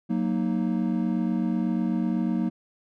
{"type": "chord", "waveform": "triangle", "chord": "D# minor", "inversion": "first", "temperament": "equal", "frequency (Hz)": [185, 233.1, 311.1], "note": ["F#3", "A#3", "D#4"], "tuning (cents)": [0, 0, 0], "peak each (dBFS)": [-25, -24, -28], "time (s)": [0.09, 2.5], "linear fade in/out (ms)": 20, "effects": []}